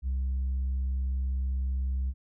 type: tone with tanh clipping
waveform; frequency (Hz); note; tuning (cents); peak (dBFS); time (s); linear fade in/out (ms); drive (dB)
sine; 65.41; C2; 0; -27; 0.02-2.14; 50; 1
effects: none